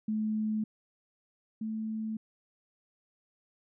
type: tone pair in turn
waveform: sine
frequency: 215.9 / 219.2 Hz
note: A3 / A3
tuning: -33 / -6 cents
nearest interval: unison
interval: 27 cents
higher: second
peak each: -28 / -32 dBFS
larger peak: first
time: 0.08-0.64 / 1.61-2.17 s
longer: neither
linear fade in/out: 5 ms
effects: none